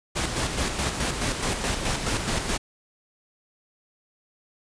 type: noise with tremolo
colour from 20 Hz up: pink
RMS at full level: -25 dBFS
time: 0.15-2.58 s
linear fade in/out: 20 ms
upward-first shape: square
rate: 4.7 Hz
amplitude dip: 45%
effects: resampled to 22050 Hz